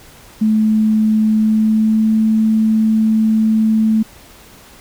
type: tone with pitch glide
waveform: sine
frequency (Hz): 216.9 to 219.4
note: A3 to A3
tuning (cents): -25 to -5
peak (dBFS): -10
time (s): 0.41-4.03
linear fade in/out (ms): 10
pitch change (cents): +20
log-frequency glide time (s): 1.35-2.16
effects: pink hiss -42 dBFS RMS until 4.8 s